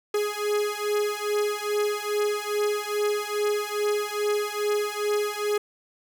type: beating tone pair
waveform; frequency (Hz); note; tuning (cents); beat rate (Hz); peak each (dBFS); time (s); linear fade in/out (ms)
45% pulse; 415.3 / 417.7; G#4 / G#4; 0 / +10; 2.4; -27; 0.14-5.58; 5
effects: none